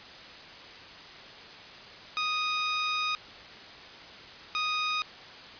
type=tone bursts at uneven times; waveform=15% pulse; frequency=1244.5 Hz; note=D#6; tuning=in tune; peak=-21 dBFS; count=2; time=2.17-3.15 / 4.55-5.02 s; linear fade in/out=0 ms; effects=white hiss -46 dBFS RMS until 5.59 s + resampled to 11025 Hz